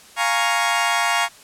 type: chord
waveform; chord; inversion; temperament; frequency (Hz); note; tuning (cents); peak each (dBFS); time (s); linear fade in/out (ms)
20% pulse; Bb minor seventh; second; equal; 698.5 / 830.6 / 932.3 / 1108.7; F5 / Ab5 / Bb5 / Db6; 0 / 0 / 0 / 0; -18 / -20 / -18 / -18; 0.16-1.29; 50
effects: white hiss -46 dBFS RMS until 1.43 s + low-pass 10000 Hz 12 dB/octave